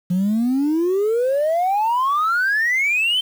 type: exponential sweep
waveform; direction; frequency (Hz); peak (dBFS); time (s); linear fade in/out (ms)
sine; up; 174.61 to 3136; -14; 0.1-3.21; 10
effects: tanh soft clip ceiling -14 dBFS + 7-bit